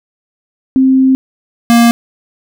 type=tone pair in turn; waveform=sine / square; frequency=263.2 / 234.5 Hz; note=C4 / A#3; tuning=+10 / +11 cents; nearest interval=major second; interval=199 cents; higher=first; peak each=-5 dBFS; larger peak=neither; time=0.76-1.15 / 1.7-1.91 s; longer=first; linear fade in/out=0 ms; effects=none